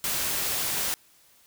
white noise, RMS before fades -28 dBFS, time 0.04-0.94 s, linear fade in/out 0 ms, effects white hiss -59 dBFS RMS until 1.46 s

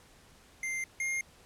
square tone pair in turn, 2093 / 2125 Hz, C7 / C7, 0 / +26 cents, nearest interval unison, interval 26 cents, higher second, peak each -33 / -31 dBFS, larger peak second, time 0.63-0.84 / 1-1.21 s, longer neither, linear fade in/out 2 ms, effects pink hiss -59 dBFS RMS until 1.45 s + low-pass 11000 Hz 12 dB/octave

